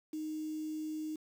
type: tone with quantisation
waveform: sine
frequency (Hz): 310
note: D#4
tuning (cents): -6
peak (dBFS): -36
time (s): 0.13-1.16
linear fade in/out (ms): 5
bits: 9
effects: none